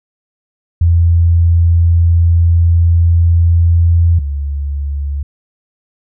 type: tone pair in turn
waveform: sine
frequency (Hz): 84.6 / 71.14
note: E2 / C#2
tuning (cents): +45 / +45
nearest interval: minor third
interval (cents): 300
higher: first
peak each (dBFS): -6 / -15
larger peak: first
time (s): 0.81-4.19 / 4.19-5.23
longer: first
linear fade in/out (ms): 5
effects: none